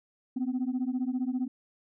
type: beating tone pair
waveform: sine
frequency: 246.8 / 261.8 Hz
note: B3 / C4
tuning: -1 / +1 cents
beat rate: 15 Hz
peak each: -29 dBFS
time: 0.36-1.48 s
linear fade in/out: 10 ms
effects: tanh soft clip ceiling -24 dBFS